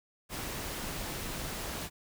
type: noise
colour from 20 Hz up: pink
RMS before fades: -38 dBFS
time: 0.29-1.9 s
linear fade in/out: 50 ms
effects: none